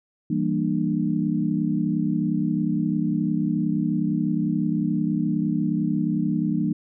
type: chord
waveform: sine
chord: E half-diminished seventh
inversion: none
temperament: equal with one note detuned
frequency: 164.81 / 196 / 233.1 / 299.1 Hz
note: E3 / G3 / Bb3 / D4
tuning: 0 / 0 / 0 / +32 cents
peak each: -26 dBFS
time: 0.3-6.73 s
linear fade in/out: 5 ms
effects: none